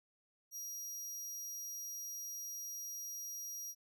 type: tone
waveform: sawtooth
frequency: 5730 Hz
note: F8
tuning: 44 cents sharp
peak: -40 dBFS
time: 0.51-3.75 s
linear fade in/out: 50 ms
effects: none